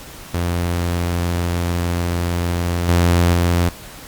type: tone with level steps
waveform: sawtooth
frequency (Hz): 86.8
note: F2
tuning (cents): -10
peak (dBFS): -14 / -8 / -10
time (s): 0.34-3.69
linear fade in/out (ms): 5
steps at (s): 2.88 / 3.33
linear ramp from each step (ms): 10
effects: pink hiss -37 dBFS RMS until 4.07 s + Opus 48 kbps